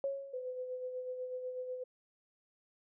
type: tone with exponential decay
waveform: sine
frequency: 550 Hz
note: C#5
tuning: 14 cents flat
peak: -30 dBFS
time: 0.04-0.64 s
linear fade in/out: 1 ms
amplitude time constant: 130 ms
type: tone with tremolo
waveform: sine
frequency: 506 Hz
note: B4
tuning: 42 cents sharp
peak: -36 dBFS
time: 0.33-1.84 s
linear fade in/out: 10 ms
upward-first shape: sine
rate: 8.1 Hz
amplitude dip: 45%
effects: none